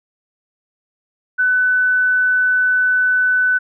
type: tone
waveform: sine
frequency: 1500 Hz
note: F#6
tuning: 23 cents sharp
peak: -12 dBFS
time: 1.38-3.59 s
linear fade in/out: 20 ms
effects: none